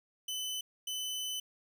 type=tone bursts at uneven times; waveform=sawtooth; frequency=3020 Hz; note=F#7; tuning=35 cents sharp; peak=-32 dBFS; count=2; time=0.28-0.61 / 0.87-1.4 s; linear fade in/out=5 ms; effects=none